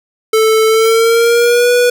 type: tone with pitch glide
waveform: square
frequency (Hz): 440 to 488.2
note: A4 to B4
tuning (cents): 0 to -20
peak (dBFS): -8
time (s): 0.33-1.9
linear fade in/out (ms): 5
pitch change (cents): +180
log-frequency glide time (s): 0.67-1.71
effects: none